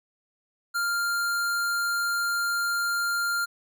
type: tone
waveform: square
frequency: 1396.9 Hz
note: F6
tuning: in tune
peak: -25 dBFS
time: 0.74-3.46 s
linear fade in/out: 20 ms
effects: none